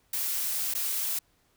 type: noise with dropouts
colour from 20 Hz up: blue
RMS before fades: -30 dBFS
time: 0.13-1.19 s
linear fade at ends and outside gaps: 5 ms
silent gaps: 0.739-0.749 s
effects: pink hiss -68 dBFS RMS until 1.56 s